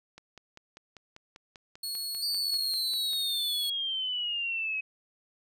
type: click train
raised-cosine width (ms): 0.2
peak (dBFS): -30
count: 16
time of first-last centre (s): 0.18-3.133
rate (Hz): 5.08
type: tone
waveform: sawtooth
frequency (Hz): 4349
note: C#8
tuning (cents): -34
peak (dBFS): -30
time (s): 1.83-3.7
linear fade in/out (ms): 5
type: exponential sweep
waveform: sine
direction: down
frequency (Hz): 4699 to 2538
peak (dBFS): -29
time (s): 2.22-4.81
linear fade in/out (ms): 10
effects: none